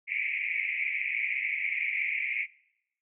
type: band-pass noise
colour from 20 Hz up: white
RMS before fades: -31 dBFS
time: 0.07-2.47 s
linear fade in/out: 50 ms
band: 2100 to 2400 Hz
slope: 96 dB/octave
effects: noise-tail reverb RT60 0.8 s tail -22 dB re dry